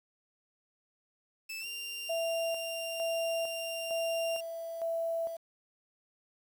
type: tone with pitch glide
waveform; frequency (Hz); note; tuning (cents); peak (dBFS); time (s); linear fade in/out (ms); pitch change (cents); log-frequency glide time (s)
sawtooth; 2631 to 2784; E7 to F7; -4 to -6; -35; 1.49-4.41; 10; +98; 1.6-1.66
type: tone with tremolo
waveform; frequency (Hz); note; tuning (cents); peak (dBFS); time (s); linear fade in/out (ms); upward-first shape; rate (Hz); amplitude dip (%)
sine; 663; E5; +10; -30; 2.09-5.37; 10; square; 1.1; 55
effects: 9-bit